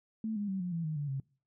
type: tone with pitch steps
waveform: sine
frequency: 220.1 / 205.4 / 191.61 / 178.78 / 166.8 / 155.63 / 145.21 / 135.49 Hz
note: A3 / G#3 / G3 / F3 / E3 / D#3 / D3 / C#3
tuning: +1 / -19 / -39 / +41 / +21 / +1 / -19 / -39 cents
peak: -32 dBFS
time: 0.24-1.2 s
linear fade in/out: 2 ms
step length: 120 ms
effects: noise-tail reverb RT60 0.4 s tail -24 dB re dry